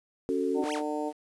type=chord; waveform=sine; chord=F# minor; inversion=second; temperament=just; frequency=277.5 / 370 / 444 Hz; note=C#4 / F#4 / A4; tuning=+2 / 0 / +16 cents; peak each=-30 dBFS; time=0.29-0.64 s; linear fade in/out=0 ms
type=harmonic tone; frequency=150 Hz; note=D3; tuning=37 cents sharp; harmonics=2 / 3 / 4 / 5 / 6; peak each=-33 / -35 / -36 / -37 / -38 dBFS; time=0.54-1.13 s; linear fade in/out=50 ms
type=exponential two-way sweep; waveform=sawtooth; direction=up then down; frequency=177 to 3322 to 177 Hz; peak=-33 dBFS; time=0.61-0.83 s; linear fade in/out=50 ms; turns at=0.73 s
effects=resampled to 24000 Hz + 9-bit